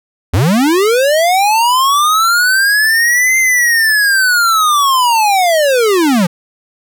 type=linear two-way sweep; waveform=square; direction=up then down; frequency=74.2 to 2093 to 163.6 Hz; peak=-9 dBFS; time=0.33-6.27 s; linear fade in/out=10 ms; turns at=3.38 s; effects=none